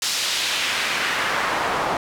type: noise with band-pass filter sweep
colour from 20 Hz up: pink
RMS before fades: -23 dBFS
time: 0.02-1.97 s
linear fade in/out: 2 ms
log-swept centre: 5100 to 820 Hz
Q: 1.1
effects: none